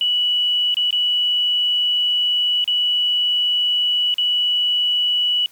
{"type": "tone with dropouts", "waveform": "sine", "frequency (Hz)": 2947, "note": "F#7", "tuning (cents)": -8, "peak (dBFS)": -15, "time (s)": [0.01, 5.46], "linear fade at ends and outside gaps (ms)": 1, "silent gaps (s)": [[0.743, 0.769], [0.907, 0.927], [2.642, 2.677], [4.141, 4.182]], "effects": ["white hiss -51 dBFS RMS until 5.51 s", "MP3 96 kbps"]}